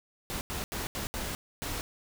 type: noise bursts at uneven times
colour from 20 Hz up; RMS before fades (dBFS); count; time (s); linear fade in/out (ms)
pink; -35; 6; 0.3-0.41 / 0.5-0.64 / 0.72-0.87 / 0.95-1.07 / 1.14-1.35 / 1.62-1.81; 0
effects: none